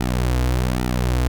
sawtooth tone with flanger, 62.1 Hz, B1, 10 cents sharp, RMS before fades -20 dBFS, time 0-1.28 s, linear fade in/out 5 ms, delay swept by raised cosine 1.8 to 5.3 ms, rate 1.2 Hz, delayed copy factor -0.8, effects none

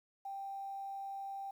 sine tone with quantisation, 786 Hz, G5, 4 cents sharp, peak -40 dBFS, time 0.25-1.51 s, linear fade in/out 5 ms, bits 11, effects none

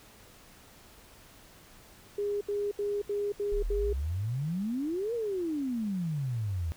sine tone bursts, 408.9 Hz, G#4, 27 cents flat, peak -28 dBFS, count 6, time 2.18-3.93 s, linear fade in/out 5 ms, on 230 ms, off 74 ms
sine exponential two-way sweep, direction up then down, 31.36 to 483.4 to 77.3 Hz, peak -29 dBFS, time 3.52-6.72 s, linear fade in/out 0 ms, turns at 5.14 s
effects pink hiss -55 dBFS RMS until 6.76 s

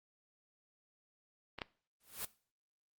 clicks, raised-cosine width 0.3 ms, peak -26 / -21 dBFS, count 2, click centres 1.587 / 1.618 s
white noise with exponential growth, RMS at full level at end -36 dBFS, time 2-2.25 s, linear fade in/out 5 ms, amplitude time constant 54 ms
effects noise-tail reverb RT60 0.4 s tail -20 dB re dry + Opus 24 kbps

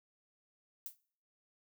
violet noise with exponential decay, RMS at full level -39 dBFS, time 0.86-0.97 s, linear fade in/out 1 ms, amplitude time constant 23 ms, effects noise-tail reverb RT60 0.5 s tail -21 dB re dry

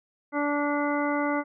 harmonic tone, 290.5 Hz, D4, 19 cents flat, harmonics 1 / 2 / 3 / 4 / 5 / 7, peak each -27 / -30 / -32 / -33 / -34 / -35 dBFS, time 0.32-1.44 s, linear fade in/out 50 ms, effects none

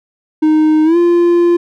triangle tone with pitch glide, 310 to 346 Hz, D#4 to F4, -6 to -16 cents, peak -5 dBFS, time 0.42-1.57 s, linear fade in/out 10 ms, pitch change +190 cents, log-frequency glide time 0.84-0.97 s, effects none

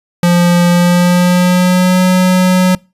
square tone with pitch glide, 174.61 to 183.72 Hz, F3 to F#3, 0 to -12 cents, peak -7 dBFS, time 0.23-2.75 s, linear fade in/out 2 ms, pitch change +88 cents, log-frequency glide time 0.7-2.01 s, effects noise-tail reverb RT60 0.3 s tail -25 dB re dry + resampled to 32000 Hz

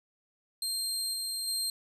25% pulse tone with level steps, 4186 Hz, C8, in tune, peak -26 / -28 / -25 dBFS, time 0.62-1.7 s, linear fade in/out 2 ms, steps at 1.13 / 1.47 s, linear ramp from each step 10 ms, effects none

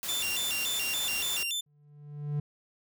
white noise, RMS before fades -36 dBFS, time 0.03-1.43 s, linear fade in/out 0 ms
sawtooth tone with vibrato, 3132 Hz, G7, 2 cents flat, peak -27 dBFS, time 0.08-1.61 s, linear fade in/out 10 ms, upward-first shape square, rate 3.5 Hz, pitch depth 210 cents each way
triangle tone with exponential growth, 146.83 Hz, D3, in tune, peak -24 dBFS, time 1.66-2.4 s, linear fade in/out 5 ms, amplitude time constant 160 ms
effects none

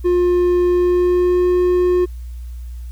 triangle tone with pitch glide, 355.3 to 359.2 Hz, F4 to F4, +30 to +49 cents, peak -10 dBFS, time 0.04-2.06 s, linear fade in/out 20 ms, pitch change +19 cents, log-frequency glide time 0.67-1.48 s, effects added 60 Hz sine -27 dBFS peak until 2.91 s + white hiss -54 dBFS RMS until 2.91 s

